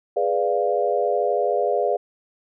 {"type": "chord", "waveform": "sine", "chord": "G# diminished seventh", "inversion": "none", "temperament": "equal", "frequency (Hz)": [415.3, 493.9, 587.3, 698.5], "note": ["G#4", "B4", "D5", "F5"], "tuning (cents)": [0, 0, 0, 0], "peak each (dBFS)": -24, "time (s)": [0.16, 1.97], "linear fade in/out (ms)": 10, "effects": []}